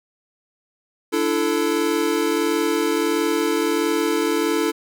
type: chord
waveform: square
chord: D suspended second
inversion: none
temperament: equal with one note detuned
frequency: 293.7 / 335.2 / 440 Hz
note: D4 / E4 / A4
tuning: 0 / +29 / 0 cents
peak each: -25 / -23 / -23 dBFS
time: 1.12-4.72 s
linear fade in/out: 20 ms
effects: none